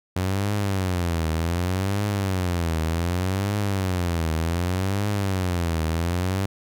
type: tone with vibrato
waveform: sawtooth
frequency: 90.7 Hz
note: F#2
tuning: 34 cents flat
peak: -18 dBFS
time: 0.16-6.46 s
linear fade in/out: 5 ms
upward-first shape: triangle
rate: 0.66 Hz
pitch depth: 240 cents each way
effects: none